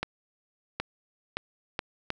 accelerating click train, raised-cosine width 0.3 ms, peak -13 dBFS, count 5, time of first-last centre 0.03-2.103 s, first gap 770 ms, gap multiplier 0.74, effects none

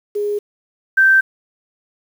sine tone pair in turn, 413 / 1559.3 Hz, G#4 / G6, -10 / -10 cents, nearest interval octave + major seventh, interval 2300 cents, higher second, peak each -17 / -8 dBFS, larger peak second, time 0.15-0.39 / 0.97-1.21 s, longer neither, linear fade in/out 10 ms, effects 7-bit

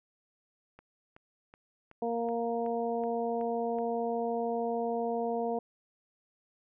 click train, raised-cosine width 0.5 ms, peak -36 dBFS, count 9, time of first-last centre 0.79-3.786 s, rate 2.67 Hz
harmonic tone, 233.1 Hz, A#3, in tune, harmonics 1 / 2 / 3 / 4, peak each -36 / -32 / -34 / -42 dBFS, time 2.02-5.59 s, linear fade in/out 5 ms
effects none

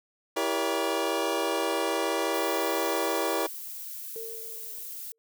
25% pulse chord, E diminished seventh, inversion none, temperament just, 329.6 / 395.6 / 474.7 / 569.6 Hz, E4 / G4 / Bb4 / Db5, 0 / +16 / +31 / +47 cents, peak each -28 dBFS, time 0.36-3.47 s, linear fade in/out 10 ms
violet noise, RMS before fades -39 dBFS, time 2.34-5.12 s, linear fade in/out 0 ms
sine tone with exponential decay, 451.2 Hz, A4, 44 cents sharp, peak -35 dBFS, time 4.16-5.18 s, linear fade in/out 0 ms, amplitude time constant 220 ms
effects none

